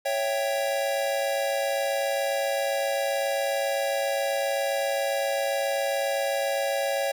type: chord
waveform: square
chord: C# diminished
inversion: none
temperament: equal with one note detuned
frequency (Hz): 554.4 / 661.9 / 784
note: C#5 / E5 / G5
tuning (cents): 0 / +7 / 0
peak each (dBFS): -27 / -32 / -32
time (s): 0.05-7.12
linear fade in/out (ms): 10
effects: none